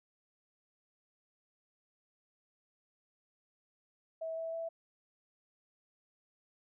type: tone with pitch steps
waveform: sine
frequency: 649 / 654.6 / 660.3 Hz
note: E5 / E5 / E5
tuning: -27 / -12 / +3 cents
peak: -36 dBFS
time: 4.21-4.69 s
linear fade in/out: 10 ms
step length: 160 ms
effects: none